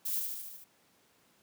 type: noise with echo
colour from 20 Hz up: violet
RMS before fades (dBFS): -34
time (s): 0.05-0.2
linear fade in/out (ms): 10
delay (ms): 74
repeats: 6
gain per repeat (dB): -3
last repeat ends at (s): 0.644
effects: pink hiss -67 dBFS RMS until 1.42 s + high-pass 150 Hz 12 dB/octave